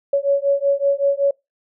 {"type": "beating tone pair", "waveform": "sine", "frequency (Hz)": [557, 562.3], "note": ["C#5", "C#5"], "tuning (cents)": [8, 25], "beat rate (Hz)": 5.3, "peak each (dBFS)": -18, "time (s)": [0.13, 1.31], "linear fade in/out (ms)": 5, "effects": ["noise-tail reverb RT60 0.2 s tail -24 dB re dry"]}